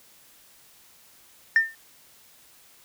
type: tone with exponential decay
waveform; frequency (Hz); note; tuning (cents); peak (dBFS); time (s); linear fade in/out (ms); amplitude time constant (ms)
sine; 1804; A6; +43; -10; 1.56-1.75; 1; 41
effects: tanh soft clip ceiling -12 dBFS + white hiss -55 dBFS RMS until 2.84 s